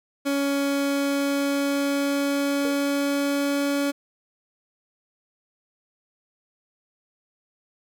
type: tone with pitch glide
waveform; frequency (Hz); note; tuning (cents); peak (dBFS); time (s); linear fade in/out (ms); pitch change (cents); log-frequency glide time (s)
30% pulse; 280 to 282.8; C#4 to C#4; +18 to +35; -19; 0.25-3.92; 20; +17; 0.61-3.64
type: tone with exponential decay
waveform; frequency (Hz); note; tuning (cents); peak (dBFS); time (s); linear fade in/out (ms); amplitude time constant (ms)
triangle; 477.2; A#4; +41; -25; 2.65-2.85; 0; 42
effects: none